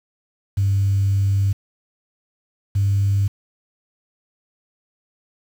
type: tone pair in turn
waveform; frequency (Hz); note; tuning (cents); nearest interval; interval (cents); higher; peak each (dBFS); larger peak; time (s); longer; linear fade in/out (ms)
sine; 98.7 / 99.62; G2 / G2; +12 / +28; unison; 16; second; -14; neither; 0.57-1.53 / 2.75-3.28; first; 10
effects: tanh soft clip ceiling -11 dBFS + 7-bit